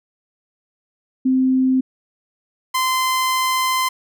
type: tone pair in turn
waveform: sine / sawtooth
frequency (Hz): 260 / 1034.3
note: C4 / C6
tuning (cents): -11 / -20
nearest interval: 2 octaves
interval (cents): 2391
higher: second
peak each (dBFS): -13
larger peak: neither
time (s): 1.25-1.81 / 2.74-3.89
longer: second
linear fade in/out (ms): 10
effects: none